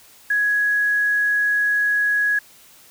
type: tone with quantisation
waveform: sine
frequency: 1670 Hz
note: G#6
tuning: 9 cents sharp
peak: -16 dBFS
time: 0.3-2.39 s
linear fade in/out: 5 ms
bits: 7
effects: white hiss -49 dBFS RMS until 2.9 s